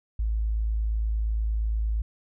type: tone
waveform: sine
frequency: 54.3 Hz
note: A1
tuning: 22 cents flat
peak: -23 dBFS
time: 0.19-2.02 s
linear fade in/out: 5 ms
effects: none